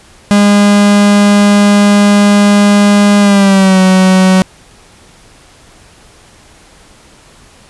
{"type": "tone with pitch glide", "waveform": "45% pulse", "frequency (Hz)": [204.2, 187.25], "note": ["G#3", "F#3"], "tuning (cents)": [-29, 21], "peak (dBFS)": -4, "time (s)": [0.31, 4.42], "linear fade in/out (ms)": 0, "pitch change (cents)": -150, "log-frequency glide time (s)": [3.2, 3.8], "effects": ["pink hiss -41 dBFS RMS until 7.69 s", "resampled to 24000 Hz"]}